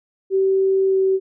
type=tone with pitch glide; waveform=sine; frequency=384.7 to 382.3 Hz; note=G4 to G4; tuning=-33 to -43 cents; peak=-14 dBFS; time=0.3-1.2 s; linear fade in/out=50 ms; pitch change=-10 cents; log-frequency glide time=0.88-0.96 s; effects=none